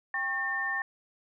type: tone cluster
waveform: sine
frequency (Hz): 789 / 1096 / 1807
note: G5 / C#6 / A6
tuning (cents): +11 / -20 / +46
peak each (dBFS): -38 / -38 / -29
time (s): 0.14-0.82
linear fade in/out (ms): 2
effects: none